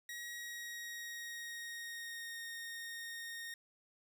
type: tone with pitch glide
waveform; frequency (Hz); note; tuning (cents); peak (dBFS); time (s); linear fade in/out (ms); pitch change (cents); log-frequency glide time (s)
sawtooth; 1900 to 1852.3; A#6 to A#6; +33 to -12; -40; 0.09-3.54; 2; -45; 0.35-2.43
effects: none